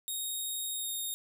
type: tone with pitch glide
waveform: 5% pulse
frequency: 3736 to 3706 Hz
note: A#7 to A#7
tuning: +3 to -11 cents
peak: -27 dBFS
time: 0.08-1.14 s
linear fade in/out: 0 ms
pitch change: -14 cents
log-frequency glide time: 0.71-0.9 s
effects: none